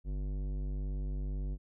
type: tone with tanh clipping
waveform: sine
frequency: 49 Hz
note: G1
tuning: in tune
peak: -35 dBFS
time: 0.04-1.58 s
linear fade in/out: 50 ms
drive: 15 dB
effects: none